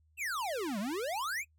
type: exponential two-way sweep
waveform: square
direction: down then up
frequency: 2794 to 188.9 to 2600 Hz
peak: -34 dBFS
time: 0.17-1.45 s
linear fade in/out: 50 ms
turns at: 0.79 s
effects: noise-tail reverb RT60 0.1 s tail -24 dB re dry + added 78 Hz sine -65 dBFS peak until 1.58 s